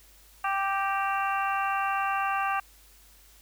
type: harmonic tone with a mistuned harmonic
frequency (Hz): 392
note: G4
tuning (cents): 0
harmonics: 2 / 3 / 4 / 5 / 6 / 7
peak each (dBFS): -29 / -29 / -33 / -42 / -41 / -36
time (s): 0.44-2.6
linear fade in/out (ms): 5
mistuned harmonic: 5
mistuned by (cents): -49
effects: added 50 Hz sine -57 dBFS peak until 3.41 s + white hiss -57 dBFS RMS until 3.41 s